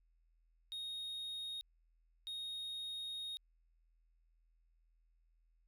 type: tone bursts at uneven times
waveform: triangle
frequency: 3729 Hz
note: A#7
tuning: in tune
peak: -40 dBFS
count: 2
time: 0.72-1.61 / 2.27-3.37 s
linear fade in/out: 0 ms
effects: added 41 Hz sine -70 dBFS peak until 5.67 s